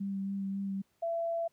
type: tone with vibrato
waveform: sine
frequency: 196 Hz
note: G3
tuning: in tune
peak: -32 dBFS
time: 0-0.82 s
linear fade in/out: 10 ms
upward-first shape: sine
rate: 3.7 Hz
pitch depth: 15 cents each way
type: tone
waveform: sine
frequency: 671 Hz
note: E5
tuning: 31 cents sharp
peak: -30 dBFS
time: 1.02-1.48 s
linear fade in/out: 10 ms
effects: pink hiss -74 dBFS RMS until 1.52 s + high-pass 80 Hz 12 dB/octave